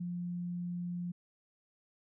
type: tone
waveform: sine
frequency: 175.7 Hz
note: F3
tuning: 11 cents sharp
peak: -35 dBFS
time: 0-1.12 s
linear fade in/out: 10 ms
effects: none